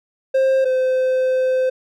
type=tone pair in turn; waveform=triangle; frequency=530 / 516.1 Hz; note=C5 / C5; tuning=+22 / -24 cents; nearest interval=unison; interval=46 cents; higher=first; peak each=-11 / -13 dBFS; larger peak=first; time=0.34-0.65 / 0.65-1.7 s; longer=second; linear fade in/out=10 ms; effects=none